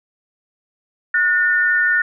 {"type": "tone pair together", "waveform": "sine", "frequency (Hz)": [1456, 1806], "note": ["F#6", "A6"], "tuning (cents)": [-28, 45], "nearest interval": "major third", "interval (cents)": 373, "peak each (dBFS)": -16, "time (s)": [1.14, 2.02], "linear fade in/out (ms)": 5, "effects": []}